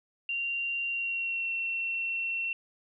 sine tone with pitch glide, 2768 to 2714 Hz, F7 to E7, -16 to +50 cents, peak -29 dBFS, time 0.29-2.53 s, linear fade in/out 2 ms, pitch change -34 cents, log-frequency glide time 0.87-1.5 s, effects none

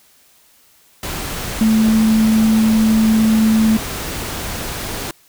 sine tone in noise, 220 Hz, A3, in tune, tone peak -10 dBFS, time 1.61-3.77 s, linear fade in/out 2 ms, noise pink, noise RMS -25 dBFS, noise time 1.03-5.11 s, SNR +12 dB, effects white hiss -52 dBFS RMS until 5.28 s

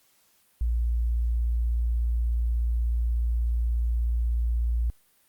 sine tone, 58.27 Hz, A#1, in tune, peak -22 dBFS, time 0.61-4.9 s, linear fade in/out 0 ms, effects white hiss -64 dBFS RMS until 5.28 s + Opus 48 kbps

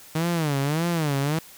sawtooth tone with vibrato, 154.2 Hz, D#3, 15 cents flat, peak -18 dBFS, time 0.15-1.39 s, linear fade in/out 5 ms, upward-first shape sine, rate 1.7 Hz, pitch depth 200 cents each way, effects white hiss -47 dBFS RMS until 1.57 s

